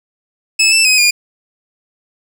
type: tone with pitch steps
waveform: 20% pulse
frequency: 2604 / 2652 / 2523 / 2424 Hz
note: E7 / E7 / D#7 / D#7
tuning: -22 / +10 / +23 / -46 cents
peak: -3 dBFS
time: 0.59-1.11 s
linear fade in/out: 10 ms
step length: 130 ms
effects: none